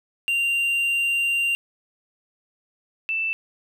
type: tone pair in turn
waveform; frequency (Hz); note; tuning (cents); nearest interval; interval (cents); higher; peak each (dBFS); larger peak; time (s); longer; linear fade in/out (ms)
triangle / sine; 2775 / 2654; F7 / E7; -12 / +11; minor second; 77; first; -18 / -22; first; 0.28-1.55 / 3.09-3.33; first; 0
effects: none